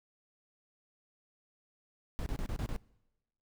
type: noise bursts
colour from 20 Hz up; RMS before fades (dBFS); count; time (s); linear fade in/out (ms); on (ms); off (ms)
brown; -35; 6; 2.19-2.762; 0; 72; 28
effects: noise-tail reverb RT60 1.0 s tail -24 dB re dry

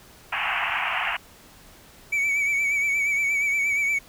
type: band-pass noise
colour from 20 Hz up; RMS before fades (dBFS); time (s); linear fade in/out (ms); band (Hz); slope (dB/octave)
white; -26; 0.32-1.17; 10; 680 to 2900; 96
type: tone with vibrato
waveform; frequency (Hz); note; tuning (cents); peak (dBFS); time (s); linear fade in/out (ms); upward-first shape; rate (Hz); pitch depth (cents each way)
triangle; 2276; C#7; +45; -19; 2.12-3.99; 10; sine; 8.5; 46
effects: pink hiss -50 dBFS RMS until 4.08 s

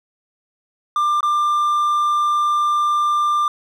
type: tone with dropouts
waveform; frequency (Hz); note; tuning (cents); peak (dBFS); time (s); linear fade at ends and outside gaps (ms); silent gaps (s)
triangle; 1191; D6; +24; -13; 0.96-3.48; 2; 1.207-1.229
effects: none

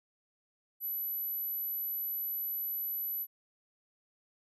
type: tone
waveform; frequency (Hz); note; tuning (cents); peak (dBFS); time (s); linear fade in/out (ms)
sine; 11930; F#9; +13; -33; 0.8-3.27; 50
effects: none

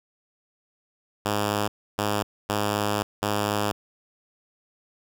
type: tone bursts at uneven times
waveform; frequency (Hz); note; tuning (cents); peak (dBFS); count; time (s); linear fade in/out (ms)
5% pulse; 103.83; G#2; 0; -12; 4; 1.25-1.68 / 1.98-2.23 / 2.49-3.03 / 3.22-3.72; 10
effects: none

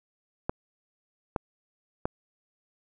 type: clicks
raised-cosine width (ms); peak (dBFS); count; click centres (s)
1; -13; 3; 0.495 / 1.362 / 2.055
effects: none

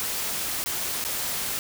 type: noise with dropouts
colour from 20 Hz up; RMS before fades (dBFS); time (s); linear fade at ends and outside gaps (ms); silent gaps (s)
white; -29; 0-1.59; 0; 0.64-0.66 / 1.04-1.049
effects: none

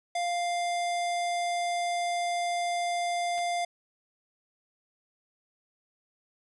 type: tone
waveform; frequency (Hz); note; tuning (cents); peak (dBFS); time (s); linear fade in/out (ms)
square; 698.5; F5; 0; -28; 0.15-3.65; 5
type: clicks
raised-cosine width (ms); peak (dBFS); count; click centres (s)
0.2; -30; 2; 3.379 / 3.39
effects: resampled to 24000 Hz

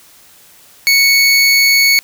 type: tone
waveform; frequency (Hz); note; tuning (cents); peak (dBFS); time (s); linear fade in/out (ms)
25% pulse; 2217; C#7; 0; -4; 0.87-1.99; 0
effects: white hiss -44 dBFS RMS until 2.03 s

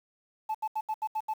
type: tone bursts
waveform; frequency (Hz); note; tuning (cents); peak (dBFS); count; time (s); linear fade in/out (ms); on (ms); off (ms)
sine; 869; A5; -22; -26; 7; 0.49-1.338; 10; 56; 76
effects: tanh soft clip ceiling -26 dBFS + 9-bit

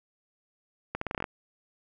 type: accelerating click train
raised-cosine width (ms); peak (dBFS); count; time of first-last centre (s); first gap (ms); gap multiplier
0.5; -16; 9; 0.95-1.242; 64; 0.83
effects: none

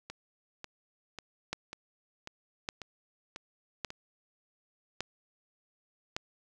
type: two click trains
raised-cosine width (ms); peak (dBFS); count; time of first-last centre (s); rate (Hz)
0.2; -24 / -16; 8 / 5; 0.1-3.904 / 1.53-6.165; 1.84 / 0.863
effects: none

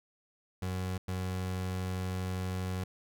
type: tone bursts at uneven times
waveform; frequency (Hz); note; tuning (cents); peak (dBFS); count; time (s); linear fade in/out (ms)
30% pulse; 92.5; F#2; 0; -30; 2; 0.62-0.98 / 1.08-2.84; 5
effects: none

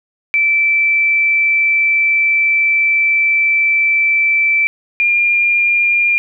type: tone pair in turn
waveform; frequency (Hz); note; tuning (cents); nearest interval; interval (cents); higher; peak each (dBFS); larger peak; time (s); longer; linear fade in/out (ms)
sine; 2327 / 2404; D7 / D7; -17 / +40; minor second; 57; second; -10; neither; 0.34-4.67 / 5-6.18; first; 0
effects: none

